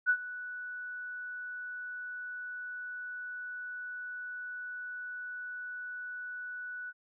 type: tone with ADSR envelope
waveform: sine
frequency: 1480 Hz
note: F#6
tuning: in tune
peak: -21 dBFS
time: 0.06-6.93 s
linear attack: 36 ms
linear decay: 70 ms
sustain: -17 dB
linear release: 43 ms
effects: none